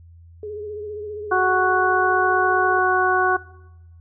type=tone with vibrato; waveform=sine; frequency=419.7 Hz; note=G#4; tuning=18 cents sharp; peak=-28 dBFS; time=0.43-2.79 s; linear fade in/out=2 ms; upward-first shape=sine; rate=15 Hz; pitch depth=41 cents each way
type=harmonic tone; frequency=370 Hz; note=F#4; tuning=in tune; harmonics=1 / 2 / 3 / 4; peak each=-21 / -21 / -21 / -21 dBFS; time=1.31-3.37 s; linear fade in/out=10 ms
effects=noise-tail reverb RT60 1.0 s tail -20 dB re dry + added 84 Hz sine -43 dBFS peak until 4 s